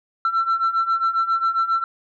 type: beating tone pair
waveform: sine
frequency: 1340 / 1347.4 Hz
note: E6 / E6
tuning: +28 / +38 cents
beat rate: 7.4 Hz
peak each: -21 / -18 dBFS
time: 0.25-1.84 s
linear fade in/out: 2 ms
effects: tanh soft clip ceiling -14 dBFS